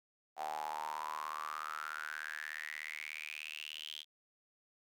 sawtooth tone with high-pass filter sweep, 76.7 Hz, D#2, 24 cents flat, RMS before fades -43 dBFS, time 0.36-4.05 s, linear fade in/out 50 ms, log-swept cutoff 750 to 3300 Hz, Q 9.6, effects none

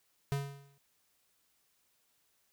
square tone with exponential decay, 140 Hz, C#3, 18 cents sharp, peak -29 dBFS, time 0.32-0.78 s, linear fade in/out 0 ms, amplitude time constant 100 ms, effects white hiss -74 dBFS RMS until 2.52 s

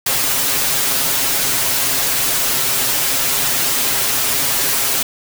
white noise with comb filter, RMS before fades -17 dBFS, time 0.06-5.03 s, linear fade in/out 5 ms, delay 7.4 ms, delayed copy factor +1, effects none

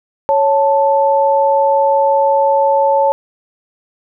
sine tone pair together, 554.4 / 880.1 Hz, C#5 / A5, 0 / 0 cents, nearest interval minor sixth, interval 800 cents, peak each -12 dBFS, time 0.29-3.12 s, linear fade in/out 0 ms, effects none

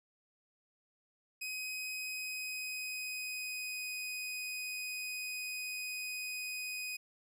sawtooth tone with pitch glide, 2519 to 2499 Hz, D#7 to D#7, +21 to +7 cents, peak -35 dBFS, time 1.41-6.97 s, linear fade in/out 10 ms, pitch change -14 cents, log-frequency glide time 2.05-3.95 s, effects none

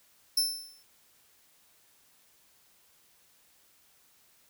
sawtooth tone with exponential decay, 5310 Hz, E8, 12 cents sharp, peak -19 dBFS, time 0.37-0.83 s, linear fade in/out 5 ms, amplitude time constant 100 ms, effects white hiss -64 dBFS RMS until 4.49 s

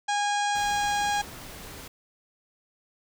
harmonic tone, 820 Hz, G#5, 22 cents flat, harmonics 1 / 2 / 3 / 4 / 5 / 6 / 7 / 8 / 9 / 10, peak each -25 / -31 / -38 / -36 / -40 / -44 / -40 / -42 / -43 / -45 dBFS, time 0.08-1.22 s, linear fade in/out 10 ms
pink noise, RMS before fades -42 dBFS, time 0.55-1.88 s, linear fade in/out 5 ms
effects none

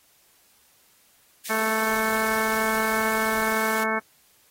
white high-pass noise, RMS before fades -35 dBFS, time 1.45-3.84 s, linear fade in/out 5 ms, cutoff 1700 Hz, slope 96 dB/octave
harmonic tone, 220 Hz, A3, in tune, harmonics 1 / 2 / 3 / 4 / 5 / 6 / 7 / 8 / 10, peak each -31 / -31 / -31 / -31 / -31 / -31 / -31 / -31 / -31 dBFS, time 1.49-4 s, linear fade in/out 20 ms
pink noise with tremolo, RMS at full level -45 dBFS, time 1.89-3.53 s, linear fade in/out 2 ms, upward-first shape square, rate 4.9 Hz, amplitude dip 40%
effects white hiss -60 dBFS RMS until 4.5 s + AAC 48 kbps

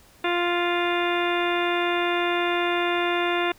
harmonic tone with a mistuned harmonic, 349.2 Hz, F4, in tune, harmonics 1 / 2 / 3 / 4 / 5 / 6 / 7 / 8 / 10, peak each -25 / -28 / -30 / -31 / -32 / -33 / -33 / -34 / -35 dBFS, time 0.24-3.52 s, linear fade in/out 5 ms, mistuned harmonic 10, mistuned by +23 cents, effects pink hiss -54 dBFS RMS until 3.58 s

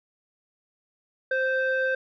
sine tone pair together, 523.3 / 1562.3 Hz, C5 / G6, 0 / -6 cents, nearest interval octave + perfect fifth, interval 1894 cents, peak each -23 dBFS, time 1.31-1.95 s, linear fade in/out 5 ms, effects tanh soft clip ceiling -19 dBFS

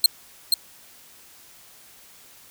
sawtooth tone with echo, 4186 Hz, C8, in tune, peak -8 dBFS, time 0.04-0.06 s, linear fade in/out 2 ms, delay 480 ms, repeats 1, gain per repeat -4 dB, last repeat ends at 0.54 s, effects white hiss -50 dBFS RMS until 2.5 s

